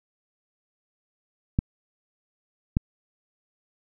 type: clicks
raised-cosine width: 5 ms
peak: -8 dBFS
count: 2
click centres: 1.589 / 2.769 s
effects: none